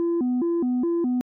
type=tone with vibrato; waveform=sine; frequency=291 Hz; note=D4; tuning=16 cents flat; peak=-18 dBFS; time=0-1.21 s; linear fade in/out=0 ms; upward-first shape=square; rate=2.4 Hz; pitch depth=270 cents each way; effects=tanh soft clip ceiling -19 dBFS